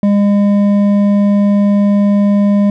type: tone with hard clipping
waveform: sine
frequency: 202.9 Hz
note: G#3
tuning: 40 cents flat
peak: -9 dBFS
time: 0.03-2.7 s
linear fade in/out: 2 ms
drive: 7 dB
effects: none